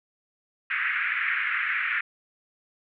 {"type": "band-pass noise", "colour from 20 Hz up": "white", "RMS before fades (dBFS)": -27, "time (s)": [0.7, 2.01], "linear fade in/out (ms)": 5, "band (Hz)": [1400, 2300], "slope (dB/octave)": 48, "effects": []}